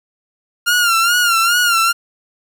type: tone with vibrato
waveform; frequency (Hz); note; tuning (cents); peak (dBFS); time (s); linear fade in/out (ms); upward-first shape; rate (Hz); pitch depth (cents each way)
sawtooth; 1396.9; F6; 0; -8; 0.66-1.93; 20; sine; 2.4; 77
effects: 8-bit